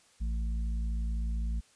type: harmonic tone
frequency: 55.8 Hz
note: A1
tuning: 25 cents sharp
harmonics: 1 / 3 / 4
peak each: -29 / -45 / -46 dBFS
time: 0.2-1.61 s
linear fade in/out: 20 ms
effects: white hiss -63 dBFS RMS until 1.75 s + resampled to 22050 Hz

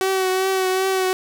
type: tone with vibrato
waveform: sawtooth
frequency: 377.7 Hz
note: F#4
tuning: 36 cents sharp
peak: -14 dBFS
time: 0.01-1.13 s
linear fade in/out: 0 ms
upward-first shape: triangle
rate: 2.6 Hz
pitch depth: 31 cents each way
effects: none

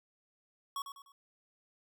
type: tone with echo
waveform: square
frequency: 1112 Hz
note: C#6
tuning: 5 cents sharp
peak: -36 dBFS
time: 0.76-0.82 s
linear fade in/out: 2 ms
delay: 100 ms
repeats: 3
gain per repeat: -8 dB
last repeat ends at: 1.12 s
effects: none

